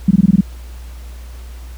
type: tone bursts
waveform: sine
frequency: 190 Hz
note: F#3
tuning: 46 cents sharp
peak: -5 dBFS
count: 7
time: 0.08-0.409 s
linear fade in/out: 5 ms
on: 29 ms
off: 21 ms
effects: added 60 Hz sine -29 dBFS peak until 1.77 s + pink hiss -44 dBFS RMS until 1.77 s